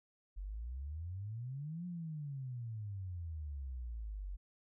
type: exponential two-way sweep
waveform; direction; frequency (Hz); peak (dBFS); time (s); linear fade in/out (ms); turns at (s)
sine; up then down; 45 to 180.2 to 45; -40; 0.36-4.37; 20; 1.86
effects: none